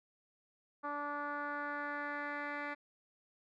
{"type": "tone with low-pass filter sweep", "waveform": "10% pulse", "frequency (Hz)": 290.5, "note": "D4", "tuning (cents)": -19, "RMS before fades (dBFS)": -40, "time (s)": [0.83, 2.75], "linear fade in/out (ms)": 20, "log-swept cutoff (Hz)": [1200, 2200], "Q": 2.8, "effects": []}